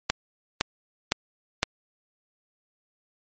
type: click train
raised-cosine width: 0.2 ms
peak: -3 dBFS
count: 4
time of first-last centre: 0.1-1.631 s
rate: 1.96 Hz
effects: MP3 32 kbps